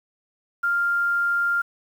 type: tone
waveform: sine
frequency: 1396.9 Hz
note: F6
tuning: in tune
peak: -19 dBFS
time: 0.63-1.62 s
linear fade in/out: 10 ms
effects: 8-bit